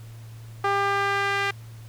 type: tone with band-pass filter sweep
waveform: sawtooth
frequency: 398.6 Hz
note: G4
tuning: 29 cents sharp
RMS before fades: -24 dBFS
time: 0.64-1.51 s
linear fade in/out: 5 ms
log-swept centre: 1100 to 2000 Hz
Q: 1.5
effects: added 113 Hz sine -39 dBFS peak until 1.88 s + pink hiss -53 dBFS RMS until 1.88 s